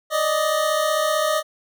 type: tone pair together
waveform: 25% pulse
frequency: 587.3 / 622.9 Hz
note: D5 / D#5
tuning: 0 / +2 cents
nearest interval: minor second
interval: 102 cents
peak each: -21 / -16 dBFS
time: 0.1-1.43 s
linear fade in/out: 50 ms
effects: none